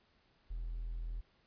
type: tone with hard clipping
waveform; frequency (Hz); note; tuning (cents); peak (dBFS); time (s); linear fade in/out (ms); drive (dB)
triangle; 41.46; E1; +11; -37; 0.5-1.21; 10; 2
effects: pink hiss -71 dBFS RMS until 1.46 s + resampled to 11025 Hz